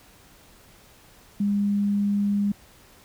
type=tone; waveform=sine; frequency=202.9 Hz; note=G#3; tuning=40 cents flat; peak=-20 dBFS; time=1.4-2.52 s; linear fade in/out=5 ms; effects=pink hiss -53 dBFS RMS until 3.04 s